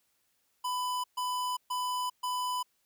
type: tone bursts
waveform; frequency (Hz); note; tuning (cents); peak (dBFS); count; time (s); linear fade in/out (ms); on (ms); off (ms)
square; 998; B5; +18; -31; 4; 0.64-2.63; 10; 400; 130
effects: white hiss -74 dBFS RMS until 2.85 s